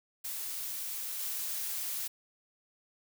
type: noise with level steps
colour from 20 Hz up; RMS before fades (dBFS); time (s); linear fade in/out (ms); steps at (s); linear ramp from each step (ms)
blue; -38 / -36; 0.24-2.08; 10; 1.19; 5
effects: none